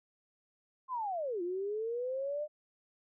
sine linear two-way sweep, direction down then up, 1067 to 341.7 to 610 Hz, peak -33 dBFS, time 0.88-2.48 s, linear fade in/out 50 ms, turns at 1.42 s, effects none

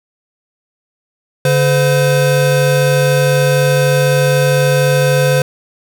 square tone pair together, 142.8 / 512.4 Hz, D3 / C5, -48 / -36 cents, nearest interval octave + minor seventh, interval 2212 cents, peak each -13 dBFS, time 1.45-5.42 s, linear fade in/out 2 ms, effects none

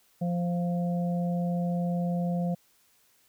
harmonic tone, 174.61 Hz, F3, in tune, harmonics 1 / 3 / 4, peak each -26 / -36 / -38 dBFS, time 0.21-2.55 s, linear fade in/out 10 ms, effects white hiss -65 dBFS RMS until 3.28 s

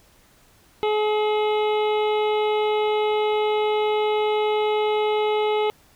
harmonic tone, 425.1 Hz, G#4, 40 cents sharp, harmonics 1 / 2 / 3 / 5 / 6 / 7 / 8 / 9, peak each -20 / -25 / -34 / -34 / -40 / -36 / -41 / -40 dBFS, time 0.83-5.7 s, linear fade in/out 0 ms, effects pink hiss -56 dBFS RMS until 5.95 s

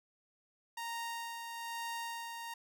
sawtooth tone with tremolo, 929 Hz, A#5, 6 cents flat, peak -34 dBFS, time 0.77-2.54 s, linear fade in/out 5 ms, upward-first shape sine, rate 1.1 Hz, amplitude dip 40%, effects none

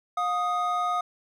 triangle tone pair together, 715 / 1244.5 Hz, F5 / D#6, +41 / 0 cents, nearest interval minor seventh, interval 959 cents, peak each -26 / -24 dBFS, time 0.17-1.01 s, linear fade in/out 5 ms, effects none

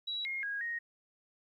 sine tone with pitch steps, 3896 / 2140 / 1641 / 1869 Hz, B7 / C7 / G#6 / A#6, -24 / +38 / -21 / +4 cents, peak -34 dBFS, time 0.07-0.79 s, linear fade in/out 10 ms, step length 180 ms, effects 12-bit

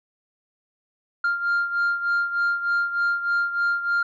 sine beating tone pair, 1396.9 / 1400.2 Hz, F6 / F6, 0 / +4 cents, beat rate 3.3 Hz, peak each -20 / -25 dBFS, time 1.24-4.03 s, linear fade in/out 5 ms, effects tanh soft clip ceiling -17 dBFS

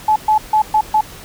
sine tone bursts at uneven times, 860 Hz, A5, 40 cents flat, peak -9 dBFS, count 5, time 0.08-0.16 / 0.28-0.38 / 0.53-0.62 / 0.74-0.81 / 0.94-1.01 s, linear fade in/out 5 ms, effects pink hiss -36 dBFS RMS until 1.24 s

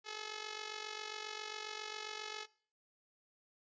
5% pulse tone with amplitude modulation, 428.6 Hz, A4, 45 cents flat, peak -28 dBFS, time 0.04-2.47 s, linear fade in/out 50 ms, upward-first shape sine, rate 47.4 Hz, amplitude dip 70%, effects noise-tail reverb RT60 0.5 s tail -22 dB re dry + resampled to 16000 Hz

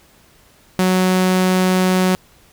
sawtooth tone, 185 Hz, F#3, in tune, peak -9 dBFS, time 0.79-2.15 s, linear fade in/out 0 ms, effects pink hiss -51 dBFS RMS until 2.52 s

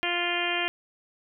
harmonic tone, 349.2 Hz, F4, in tune, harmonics 1 / 2 / 3 / 4 / 5 / 6 / 7 / 8 / 9, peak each -34 / -33 / -38 / -37 / -33 / -34 / -32 / -33 / -34 dBFS, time 0.03-0.68 s, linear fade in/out 0 ms, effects none

